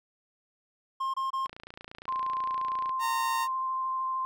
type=tone bursts; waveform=triangle; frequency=1064 Hz; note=C6; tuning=29 cents sharp; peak=-26 dBFS; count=3; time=1-1.47 s; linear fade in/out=10 ms; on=140 ms; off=25 ms
type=click train; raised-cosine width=0.3 ms; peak=-27 dBFS; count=42; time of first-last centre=1.46-2.894 s; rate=28.6 Hz
type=tone with vibrato; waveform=sine; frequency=1046.5 Hz; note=C6; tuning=in tune; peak=-28 dBFS; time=2.08-4.25 s; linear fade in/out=0 ms; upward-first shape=sine; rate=13 Hz; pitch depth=8 cents each way
type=tone; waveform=sawtooth; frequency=920 Hz; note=A#5; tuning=23 cents flat; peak=-26 dBFS; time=2.99-3.48 s; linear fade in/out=50 ms
effects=none